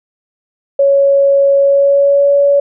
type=tone with pitch glide; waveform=sine; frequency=556 to 565.7 Hz; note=C#5 to C#5; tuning=+5 to +35 cents; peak=-6 dBFS; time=0.79-2.6 s; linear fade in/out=5 ms; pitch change=+30 cents; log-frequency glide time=1.58-2.34 s; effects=none